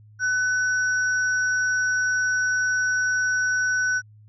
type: tone pair together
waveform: sine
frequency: 1500 / 5689 Hz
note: F#6 / F8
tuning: +23 / +31 cents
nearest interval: octave + major seventh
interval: 2308 cents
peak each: -20 / -32 dBFS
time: 0.19-4.02 s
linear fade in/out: 50 ms
effects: added 106 Hz sine -47 dBFS peak until 4.28 s